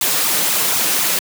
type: noise with flanger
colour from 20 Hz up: white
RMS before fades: -17 dBFS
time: 0.01-1.19 s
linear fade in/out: 2 ms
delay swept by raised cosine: 0.8 to 6.7 ms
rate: 4 Hz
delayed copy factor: +0.85
effects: high-pass 150 Hz 12 dB/octave